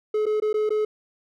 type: tone with dropouts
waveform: triangle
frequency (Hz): 427.2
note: G#4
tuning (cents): +49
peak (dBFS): -18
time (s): 0.14-0.85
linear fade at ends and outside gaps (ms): 5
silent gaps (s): 0.257-0.264 / 0.401-0.421 / 0.53-0.541 / 0.693-0.704
effects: none